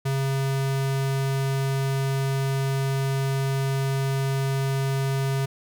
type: tone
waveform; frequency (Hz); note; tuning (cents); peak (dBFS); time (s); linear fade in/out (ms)
square; 135.7; C#3; -36; -23; 0.05-5.46; 10
effects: none